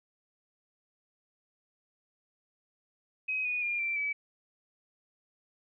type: tone with pitch steps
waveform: sine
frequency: 2531 / 2469 / 2408 / 2349 / 2292 Hz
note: D#7 / D#7 / D7 / D7 / D7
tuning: +29 / -14 / +43 / 0 / -43 cents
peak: -29 dBFS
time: 3.28-4.13 s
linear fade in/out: 10 ms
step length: 170 ms
effects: none